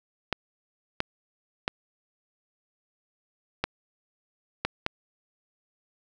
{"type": "clicks", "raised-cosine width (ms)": 0.3, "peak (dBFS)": -9, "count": 6, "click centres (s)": [0.327, 1.004, 1.679, 3.64, 4.65, 4.864], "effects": []}